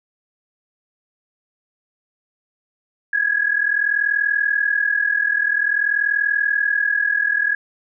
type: tone pair together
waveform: sine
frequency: 1648.5 / 1689 Hz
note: G#6 / G#6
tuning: -13 / +29 cents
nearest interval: unison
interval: 42 cents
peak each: -19 dBFS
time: 3.13-7.55 s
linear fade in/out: 5 ms
effects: none